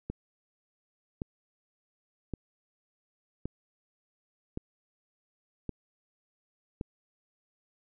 click train, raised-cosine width 3 ms, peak -21 dBFS, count 7, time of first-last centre 0.1-6.811 s, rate 0.894 Hz, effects none

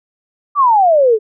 sine exponential sweep, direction down, 1198 to 415.3 Hz, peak -7 dBFS, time 0.55-1.19 s, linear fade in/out 50 ms, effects none

